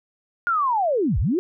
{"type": "linear two-way sweep", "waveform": "sine", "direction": "down then up", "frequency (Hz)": [1441, 39.72, 387.5], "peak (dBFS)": -18, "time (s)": [0.47, 1.39], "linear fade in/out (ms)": 0, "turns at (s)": 1.19, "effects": []}